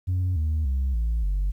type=tone with pitch steps; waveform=sine; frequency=91.4 / 77.75 / 66.14 / 56.26 / 47.86 Hz; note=F#2 / D#2 / C2 / A1 / G1; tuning=-21 / -1 / +19 / +39 / -41 cents; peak=-19 dBFS; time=0.07-1.52 s; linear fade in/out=20 ms; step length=290 ms; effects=tanh soft clip ceiling -20 dBFS + 10-bit